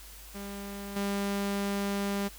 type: tone with level steps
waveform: sawtooth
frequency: 200 Hz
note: G3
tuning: 35 cents sharp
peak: -34 / -25 dBFS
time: 0.34-2.29 s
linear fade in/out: 20 ms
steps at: 0.96 s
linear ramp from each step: 5 ms
effects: added 50 Hz sine -49 dBFS peak until 2.38 s + white hiss -50 dBFS RMS until 2.38 s